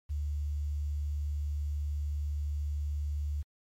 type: tone with quantisation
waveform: sine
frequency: 73.42 Hz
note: D2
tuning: in tune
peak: -30 dBFS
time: 0.09-3.43 s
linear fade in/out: 20 ms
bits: 10
effects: MP3 64 kbps